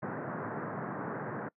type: band-pass noise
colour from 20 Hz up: pink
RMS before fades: -38 dBFS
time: 0.02-1.49 s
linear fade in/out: 10 ms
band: 120 to 1700 Hz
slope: 48 dB/octave
effects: noise-tail reverb RT60 0.1 s tail -23 dB re dry